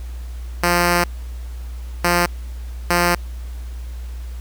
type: tone bursts at uneven times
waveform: 5% pulse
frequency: 174.61 Hz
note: F3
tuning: in tune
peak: -3 dBFS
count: 3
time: 0.63-1.04 / 2.04-2.26 / 2.9-3.15 s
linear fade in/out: 5 ms
effects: added 60 Hz sine -27 dBFS peak until 4.4 s + pink hiss -47 dBFS RMS until 4.4 s